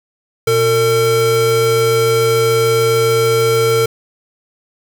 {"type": "tone pair together", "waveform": "square", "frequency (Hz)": [120.09, 453.4], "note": ["B2", "A#4"], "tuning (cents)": [-48, -48], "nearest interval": "octave + major seventh", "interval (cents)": 2300, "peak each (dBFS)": [-20, -12], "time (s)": [0.47, 3.86], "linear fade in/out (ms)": 5, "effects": []}